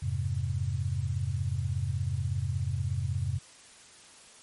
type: chord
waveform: sine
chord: F minor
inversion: none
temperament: equal with one note detuned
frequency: 87.31 / 103.83 / 132.49 Hz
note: F2 / Ab2 / C3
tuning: 0 / 0 / +22 cents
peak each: -32 dBFS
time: 0.02-3.39 s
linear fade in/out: 10 ms
effects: white hiss -53 dBFS RMS until 4.42 s + MP3 48 kbps